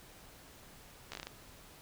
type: slowing click train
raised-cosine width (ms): 0.2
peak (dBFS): -24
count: 7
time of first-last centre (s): 1.12-1.27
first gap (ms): 14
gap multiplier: 1.23
effects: pink hiss -56 dBFS RMS until 1.81 s